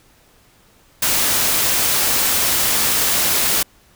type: noise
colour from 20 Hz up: white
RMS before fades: -17 dBFS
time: 1.02-3.63 s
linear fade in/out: 5 ms
effects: pink hiss -53 dBFS RMS until 3.95 s